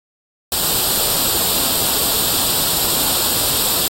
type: noise with comb filter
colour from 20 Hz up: white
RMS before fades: -17 dBFS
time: 0.52-3.88 s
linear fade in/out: 2 ms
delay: 0.24 ms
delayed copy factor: +0.65
effects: AAC 48 kbps